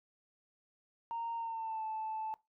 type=tone with pitch glide; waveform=sine; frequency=925 to 875.6 Hz; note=A#5 to A5; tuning=-14 to -9 cents; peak=-35 dBFS; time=1.11-2.34 s; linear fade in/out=0 ms; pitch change=-95 cents; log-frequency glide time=1.36-1.84 s; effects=noise-tail reverb RT60 0.2 s tail -20 dB re dry + tanh soft clip ceiling -32 dBFS